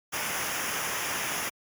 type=noise with comb filter; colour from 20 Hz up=pink; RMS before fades=-31 dBFS; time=0.12-1.5 s; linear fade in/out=20 ms; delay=0.24 ms; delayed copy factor=-0.75; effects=high-pass 100 Hz 12 dB/octave + MP3 96 kbps